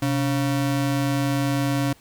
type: ring-modulated tone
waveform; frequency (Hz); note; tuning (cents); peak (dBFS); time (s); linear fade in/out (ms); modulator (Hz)
square; 206.8; G#3; -7; -18; 0.02-1.93; 5; 77.5
effects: pink hiss -54 dBFS RMS until 2 s